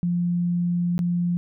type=tone with dropouts; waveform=sine; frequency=174.61 Hz; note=F3; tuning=in tune; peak=-20 dBFS; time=0.03-1.37 s; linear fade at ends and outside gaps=0 ms; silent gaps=0.98-0.991 s; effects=none